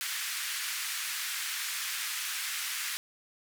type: band-pass noise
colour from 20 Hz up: pink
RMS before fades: -35 dBFS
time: 0.01-2.97 s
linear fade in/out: 0 ms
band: 1500 to 16000 Hz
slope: 24 dB/octave
effects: none